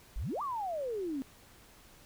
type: exponential two-way sweep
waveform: sine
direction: up then down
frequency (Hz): 38 to 1206 to 256.9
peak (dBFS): -33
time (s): 0.16-1.22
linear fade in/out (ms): 0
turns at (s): 0.42
effects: pink hiss -58 dBFS RMS until 2.05 s